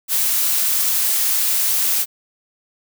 blue noise, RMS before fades -18 dBFS, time 0.08-2.06 s, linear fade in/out 50 ms, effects none

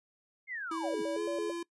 sine linear sweep, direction down, 2168 to 123.47 Hz, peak -36 dBFS, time 0.47-1.03 s, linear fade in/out 50 ms
square tone with pitch glide, 326.6 to 341.1 Hz, E4 to F4, -16 to -41 cents, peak -36 dBFS, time 0.71-1.63 s, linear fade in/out 5 ms, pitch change +75 cents, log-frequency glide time 1.14-1.21 s
sine tone with vibrato, 491.7 Hz, B4, 8 cents flat, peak -33 dBFS, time 0.83-1.52 s, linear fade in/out 20 ms, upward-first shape square, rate 4.5 Hz, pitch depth 260 cents each way
effects noise-tail reverb RT60 0.1 s tail -22 dB re dry + resampled to 24000 Hz

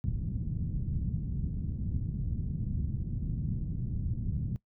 white low-pass noise, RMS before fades -33 dBFS, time 0.04-4.56 s, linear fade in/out 0 ms, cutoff 170 Hz, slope 24 dB/octave, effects noise-tail reverb RT60 0.1 s tail -20 dB re dry

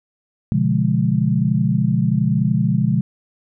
sine chord, B diminished seventh, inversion none, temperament equal with one note detuned, 123.47 / 144.56 / 174.61 / 207.7 Hz, B2 / D3 / F3 / Ab3, 0 / -27 / 0 / 0 cents, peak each -20 dBFS, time 0.52-3.01 s, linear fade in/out 0 ms, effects none

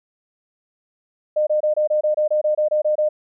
sine tone bursts, 608 Hz, D#5, 40 cents flat, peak -15 dBFS, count 13, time 1.36-3.09 s, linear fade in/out 10 ms, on 110 ms, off 25 ms, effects none

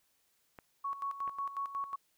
clicks, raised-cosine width 0.5 ms, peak -33 dBFS, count 2, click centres 0.588 / 1.277 s
sine tone with tremolo, 1112 Hz, C#6, 5 cents sharp, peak -33 dBFS, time 0.84-1.96 s, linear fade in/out 10 ms, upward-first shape square, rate 5.5 Hz, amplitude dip 70%
effects white hiss -74 dBFS RMS until 2.17 s

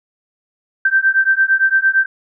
sine beating tone pair, 1558 / 1566.8 Hz, G6 / G6, -11 / -1 cents, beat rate 8.8 Hz, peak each -14 dBFS, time 0.85-2.06 s, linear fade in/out 5 ms, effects none

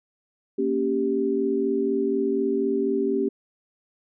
sine chord, G diminished, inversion first, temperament equal, 233.1 / 277.2 / 392 Hz, Bb3 / Db4 / G4, 0 / 0 / 0 cents, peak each -28 / -26 / -23 dBFS, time 0.58-3.29 s, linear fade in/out 10 ms, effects none

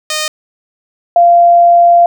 5% pulse / sine tone pair in turn, 616 / 691.4 Hz, D#5 / F5, -17 / -18 cents, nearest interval major second, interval 199 cents, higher second, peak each -3 dBFS, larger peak neither, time 0.1-0.28 / 1.16-2.06 s, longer second, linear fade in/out 2 ms, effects none

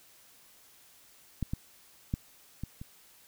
clicks, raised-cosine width 5 ms, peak -18 / -19 / -17 / -23 / -29 dBFS, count 5, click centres 1.427 / 1.535 / 2.139 / 2.636 / 2.815 s, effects white hiss -59 dBFS RMS until 3.27 s

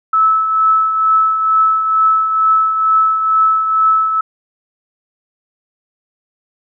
sine tone with tremolo, 1304 Hz, E6, 19 cents flat, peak -7 dBFS, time 0.13-4.21 s, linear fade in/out 5 ms, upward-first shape triangle, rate 2.2 Hz, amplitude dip 55%, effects none

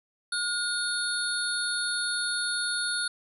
sine tone cluster, 1435 / 3660 / 4352 / 9870 Hz, F6 / A#7 / C#8 / D#9, +47 / -32 / -33 / -15 cents, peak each -30 / -36 / -32 / -33 dBFS, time 0.32-3.08 s, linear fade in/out 5 ms, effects none

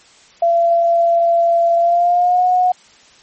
sine tone with pitch glide, 680 to 728.8 Hz, F5 to F#5, -46 to -26 cents, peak -10 dBFS, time 0.42-2.72 s, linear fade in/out 5 ms, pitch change +120 cents, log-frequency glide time 1.78-2.45 s, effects white hiss -47 dBFS RMS until 3.22 s + MP3 32 kbps

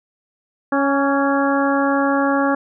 harmonic tone with a mistuned harmonic, 277.2 Hz, C#4, in tune, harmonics 1 / 2 / 3 / 4 / 5 / 6, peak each -18 / -21 / -23 / -24 / -25 / -26 dBFS, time 0.72-2.55 s, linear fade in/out 5 ms, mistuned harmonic 4, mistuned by +30 cents, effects none

